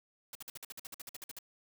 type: noise bursts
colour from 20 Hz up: white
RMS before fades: -45 dBFS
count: 15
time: 0.33-1.388 s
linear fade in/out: 2 ms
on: 22 ms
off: 52 ms
effects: none